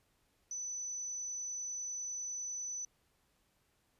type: tone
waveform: sine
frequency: 5990 Hz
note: F#8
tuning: 20 cents sharp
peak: -38 dBFS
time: 0.51-2.85 s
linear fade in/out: 2 ms
effects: pink hiss -75 dBFS RMS until 3.99 s + resampled to 32000 Hz